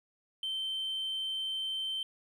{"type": "tone", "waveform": "triangle", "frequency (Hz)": 3106, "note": "G7", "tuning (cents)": -17, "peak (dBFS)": -30, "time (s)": [0.43, 2.03], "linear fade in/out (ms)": 2, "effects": ["tanh soft clip ceiling -28 dBFS"]}